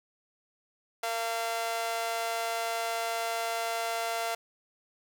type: tone with amplitude modulation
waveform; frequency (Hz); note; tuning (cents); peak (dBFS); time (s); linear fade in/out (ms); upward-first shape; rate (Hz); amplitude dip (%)
sawtooth; 686; F5; -31; -22; 1.03-4.35; 5; sine; 225; 90
effects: none